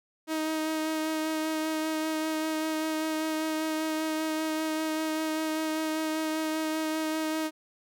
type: tone with vibrato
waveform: sawtooth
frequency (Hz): 314.4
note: D#4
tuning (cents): +18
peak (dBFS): -24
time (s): 0.27-7.51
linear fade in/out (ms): 50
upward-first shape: sine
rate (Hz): 5.1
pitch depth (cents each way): 14
effects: none